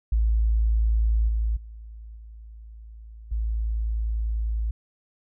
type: tone with level steps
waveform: sine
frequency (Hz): 55.1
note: A1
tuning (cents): +3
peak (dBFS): -18 / -21 / -38 / -40 / -23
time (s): 0.12-4.71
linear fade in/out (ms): 5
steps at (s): 1.28 / 1.56 / 2.16 / 3.31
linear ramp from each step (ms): 10
effects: none